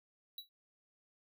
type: tone with exponential decay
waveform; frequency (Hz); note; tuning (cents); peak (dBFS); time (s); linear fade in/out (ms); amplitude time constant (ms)
square; 3917; B7; -15; -40; 0.38-0.49; 2; 23
effects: none